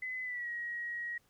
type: tone with pitch glide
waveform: sine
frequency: 2022 to 1897.5 Hz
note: B6 to A#6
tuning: +40 to +30 cents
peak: -36 dBFS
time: 0.02-1.18 s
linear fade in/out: 5 ms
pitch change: -110 cents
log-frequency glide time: 0.23-0.49 s
effects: pink hiss -71 dBFS RMS until 1.29 s